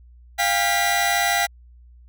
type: tone cluster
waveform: sawtooth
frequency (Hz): 700 / 799 / 1961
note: F5 / G5 / B6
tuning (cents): +4 / +33 / -13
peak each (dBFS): -19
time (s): 0.38-1.47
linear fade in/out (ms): 20
effects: added 60 Hz sine -45 dBFS peak until 2.08 s